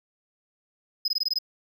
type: tone bursts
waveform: triangle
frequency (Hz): 5050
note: D#8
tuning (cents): +25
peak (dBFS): -21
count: 7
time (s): 1.05-1.387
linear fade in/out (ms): 5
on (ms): 31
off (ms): 20
effects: none